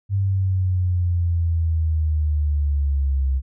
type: exponential sweep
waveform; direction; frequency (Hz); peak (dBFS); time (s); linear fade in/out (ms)
sine; down; 99.2 to 65.8; -17; 0.09-3.42; 50
effects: none